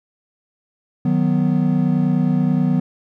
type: chord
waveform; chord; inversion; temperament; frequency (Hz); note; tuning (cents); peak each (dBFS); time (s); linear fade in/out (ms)
triangle; B major; first; equal; 155.56 / 185 / 246.9; D#3 / F#3 / B3; 0 / 0 / 0; -17; 1.05-2.8; 5
effects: none